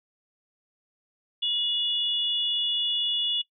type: tone pair together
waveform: sine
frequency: 2891 / 3447 Hz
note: F#7 / A7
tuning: -41 / -36 cents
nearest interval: minor third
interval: 305 cents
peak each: -27 / -26 dBFS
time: 1.42-3.42 s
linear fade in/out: 10 ms
effects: noise-tail reverb RT60 0.1 s tail -19 dB re dry